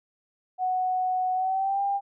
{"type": "tone with pitch glide", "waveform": "sine", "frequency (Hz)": [740, 797.7], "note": ["F#5", "G5"], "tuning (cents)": [0, 30], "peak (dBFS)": -23, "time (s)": [0.58, 2.01], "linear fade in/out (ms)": 50, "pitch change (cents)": 130, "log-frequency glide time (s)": [1.34, 1.82], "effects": []}